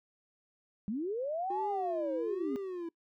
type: linear two-way sweep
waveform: sine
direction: up then down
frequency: 190 to 880 to 247.1 Hz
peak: -32 dBFS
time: 0.88-2.56 s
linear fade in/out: 0 ms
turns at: 1.6 s
type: tone with vibrato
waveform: triangle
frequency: 359.3 Hz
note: F4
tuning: 49 cents sharp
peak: -34 dBFS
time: 1.5-2.89 s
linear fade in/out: 5 ms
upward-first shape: triangle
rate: 1.2 Hz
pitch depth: 230 cents each way
effects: noise-tail reverb RT60 0.1 s tail -23 dB re dry